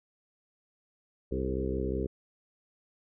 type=harmonic tone with a mistuned harmonic; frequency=65.41 Hz; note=C2; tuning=in tune; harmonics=1 / 2 / 3 / 4 / 5 / 6 / 7 / 8; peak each=-34 / -39 / -38 / -39 / -38 / -35 / -38 / -43 dBFS; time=1.31-2.07 s; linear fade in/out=10 ms; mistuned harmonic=7; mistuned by=-31 cents; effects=none